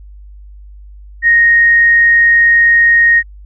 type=tone; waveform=sine; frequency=1864.7 Hz; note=A#6; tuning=in tune; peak=-5 dBFS; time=1.22-3.23 s; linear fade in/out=50 ms; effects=added 50 Hz sine -32 dBFS peak until 3.45 s